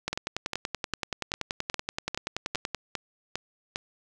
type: two click trains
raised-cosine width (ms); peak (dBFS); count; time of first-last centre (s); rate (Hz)
0.2; -12 / -13; 29 / 10; 0.08-2.747 / 0.13-3.759; 10.5 / 2.48
effects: none